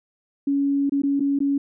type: tone with dropouts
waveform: sine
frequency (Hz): 280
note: C#4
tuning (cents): +18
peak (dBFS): -18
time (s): 0.47-1.58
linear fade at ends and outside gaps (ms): 5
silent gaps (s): 0.896-0.92 / 1.02-1.034 / 1.197-1.204 / 1.39-1.403
effects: none